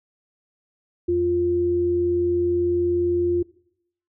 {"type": "tone pair together", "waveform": "sine", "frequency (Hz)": [87.31, 349.5], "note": ["F2", "F4"], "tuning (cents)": [0, 1], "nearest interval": "2 octaves", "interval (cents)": 2401, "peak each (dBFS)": [-30, -18], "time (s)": [1.08, 3.43], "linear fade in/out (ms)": 10, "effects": ["noise-tail reverb RT60 0.7 s tail -21 dB re dry"]}